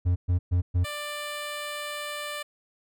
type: tone bursts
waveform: triangle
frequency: 88.9 Hz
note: F2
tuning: 31 cents sharp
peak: -18 dBFS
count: 4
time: 0.05-0.85 s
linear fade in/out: 20 ms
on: 110 ms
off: 120 ms
type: tone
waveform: 10% pulse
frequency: 591 Hz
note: D5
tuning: 11 cents sharp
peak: -24 dBFS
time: 0.84-2.43 s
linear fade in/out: 10 ms
effects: none